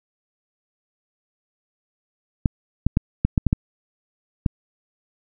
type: clicks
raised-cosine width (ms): 5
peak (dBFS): -4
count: 8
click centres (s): 2.458 / 2.866 / 2.971 / 3.25 / 3.378 / 3.467 / 3.529 / 4.462
effects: none